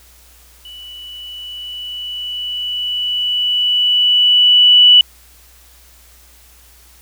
sine tone with level ramp, 2960 Hz, F#7, in tune, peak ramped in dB -32 to -3 dBFS, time 0.65-5.01 s, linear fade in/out 2 ms, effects added 60 Hz sine -47 dBFS peak until 7.01 s + white hiss -47 dBFS RMS until 7.01 s

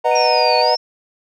triangle chord, B major seventh, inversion none, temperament just, 493.9 / 617.4 / 740.8 / 926 Hz, B4 / D#5 / F#5 / A#5, 0 / -14 / +2 / -12 cents, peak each -17 / -16 / -17 / -16 dBFS, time 0.04-0.76 s, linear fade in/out 20 ms
sine tone, 2467 Hz, D#7, 15 cents flat, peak -24 dBFS, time 0.11-0.62 s, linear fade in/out 5 ms
sine exponential two-way sweep, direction down then up, 5670 to 4412 to 5400 Hz, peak -19 dBFS, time 0.15-0.77 s, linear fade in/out 10 ms, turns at 0.58 s
effects none

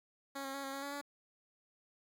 10% pulse tone with pitch steps, 275.6 / 270.3 / 277.1 / 271 / 275.4 / 282.4 / 285.4 Hz, C#4 / C#4 / C#4 / C#4 / C#4 / C#4 / D4, -10 / -44 / -1 / -39 / -11 / +32 / -49 cents, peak -32 dBFS, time 0.35-1.015 s, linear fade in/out 10 ms, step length 95 ms, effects 12-bit

